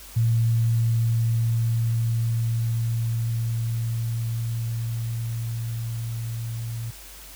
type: tone with level ramp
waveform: sine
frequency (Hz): 115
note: A#2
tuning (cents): -23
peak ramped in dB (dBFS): -17 to -28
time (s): 0.16-6.91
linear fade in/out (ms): 10
effects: added 50 Hz sine -46 dBFS peak until 7.35 s + white hiss -44 dBFS RMS until 7.35 s